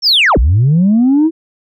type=linear two-way sweep; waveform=sine; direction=down then up; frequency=5588 to 49.52 to 331.3 Hz; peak=-5 dBFS; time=0.02-1.31 s; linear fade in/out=50 ms; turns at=0.38 s; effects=tanh soft clip ceiling -4 dBFS